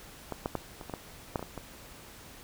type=clicks; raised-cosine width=1 ms; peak=-20 / -16 / -16 / -27 / -26 / -20 / -15 / -23 / -23 / -24 dBFS; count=10; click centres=0.323 / 0.459 / 0.553 / 0.812 / 0.897 / 0.938 / 1.358 / 1.394 / 1.427 / 1.577 s; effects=pink hiss -50 dBFS RMS until 2.43 s